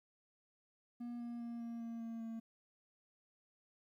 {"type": "tone with pitch steps", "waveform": "triangle", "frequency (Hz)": [239.4, 237.2, 235, 232.9, 230.7, 228.6, 226.5], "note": ["A#3", "A#3", "A#3", "A#3", "A#3", "A#3", "A#3"], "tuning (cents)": [46, 30, 14, -1, -18, -34, -50], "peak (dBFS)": -40, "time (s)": [1, 2.4], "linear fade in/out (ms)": 10, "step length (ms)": 200, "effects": ["13-bit"]}